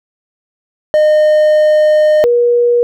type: tone pair in turn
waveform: triangle / sine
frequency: 611 / 479.7 Hz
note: D#5 / A#4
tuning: -32 / +50 cents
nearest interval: major third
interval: 418 cents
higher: first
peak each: -4 / -7 dBFS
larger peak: first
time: 0.94-2.24 / 2.24-2.83 s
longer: first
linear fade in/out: 0 ms
effects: none